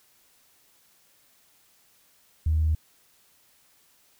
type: tone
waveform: sine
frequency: 78.3 Hz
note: D#2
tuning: 11 cents sharp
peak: -19 dBFS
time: 2.46-2.75 s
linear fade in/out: 5 ms
effects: tanh soft clip ceiling -15 dBFS + white hiss -62 dBFS RMS until 4.19 s